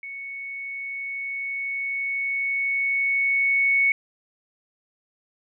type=tone with level ramp; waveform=sine; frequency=2217 Hz; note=C#7; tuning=in tune; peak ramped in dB=-33 to -16 dBFS; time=0.03-3.92 s; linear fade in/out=2 ms; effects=none